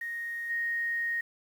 sine tone with level steps, 1864.7 Hz, A#6, in tune, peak -33 / -28 dBFS, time 0.01-1.21 s, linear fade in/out 5 ms, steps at 0.49 s, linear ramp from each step 20 ms, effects 9-bit

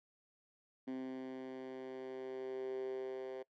10% pulse tone with high-pass filter sweep, 130.4 Hz, C3, 5 cents flat, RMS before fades -44 dBFS, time 0.87-3.43 s, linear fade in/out 10 ms, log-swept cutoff 270 to 440 Hz, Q 7.7, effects noise-tail reverb RT60 0.1 s tail -22 dB re dry + low-pass 3000 Hz 12 dB/octave

